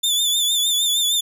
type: tone with vibrato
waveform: sawtooth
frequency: 3520 Hz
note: A7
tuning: in tune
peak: -14 dBFS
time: 0.03-1.21 s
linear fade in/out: 10 ms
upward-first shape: triangle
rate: 6.5 Hz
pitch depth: 70 cents each way
effects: none